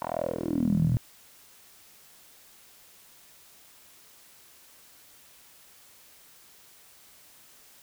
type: tone with band-pass filter sweep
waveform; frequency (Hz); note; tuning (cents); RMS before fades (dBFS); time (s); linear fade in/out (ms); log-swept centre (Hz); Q
10% pulse; 41.2; E1; 0; -27; 0.02-0.97; 0; 900 to 120; 5.9
effects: white hiss -55 dBFS RMS until 7.82 s